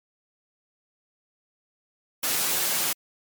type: noise with comb filter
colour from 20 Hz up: white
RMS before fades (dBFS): -25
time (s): 2.23-2.93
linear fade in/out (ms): 5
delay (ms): 10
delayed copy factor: -0.5
effects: high-pass 150 Hz 12 dB/octave + MP3 96 kbps